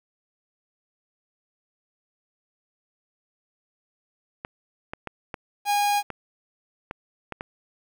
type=clicks; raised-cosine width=0.5 ms; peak=-17 dBFS; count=8; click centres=4.449 / 4.935 / 5.073 / 5.342 / 6.103 / 6.911 / 7.323 / 7.409 s
type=tone; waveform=45% pulse; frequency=819 Hz; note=G#5; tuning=24 cents flat; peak=-20 dBFS; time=5.65-6.03 s; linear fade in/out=50 ms
effects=9-bit